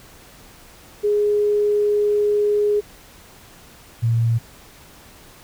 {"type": "tone pair in turn", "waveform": "sine", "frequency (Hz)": [415.3, 115.4], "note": ["G#4", "A#2"], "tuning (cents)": [0, -17], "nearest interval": "octave + minor seventh", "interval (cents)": 2217, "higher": "first", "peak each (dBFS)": -15, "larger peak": "neither", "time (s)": [[1.03, 2.81], [4.02, 4.39]], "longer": "first", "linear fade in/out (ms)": 20, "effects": ["pink hiss -46 dBFS RMS until 5.43 s"]}